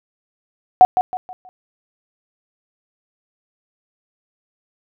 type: tone with echo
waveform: sine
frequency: 739 Hz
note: F#5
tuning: 2 cents flat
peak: -3 dBFS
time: 0.81-0.85 s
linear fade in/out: 0 ms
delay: 160 ms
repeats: 4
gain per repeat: -9 dB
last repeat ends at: 1.49 s
effects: none